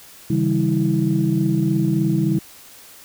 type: tone cluster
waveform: sine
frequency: 138.6 / 161.9 / 198 / 323.8 Hz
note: C#3 / E3 / G3 / E4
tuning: 0 / -31 / +18 / -31 cents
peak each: -21 dBFS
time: 0.3-2.39 s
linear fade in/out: 5 ms
effects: tanh soft clip ceiling -6 dBFS + white hiss -44 dBFS RMS until 3.04 s